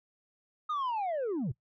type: linear sweep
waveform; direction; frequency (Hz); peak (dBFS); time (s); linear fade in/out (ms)
sine; down; 1257 to 103.83; -27; 0.69-1.52; 10
effects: noise-tail reverb RT60 0.1 s tail -20 dB re dry + tanh soft clip ceiling -29 dBFS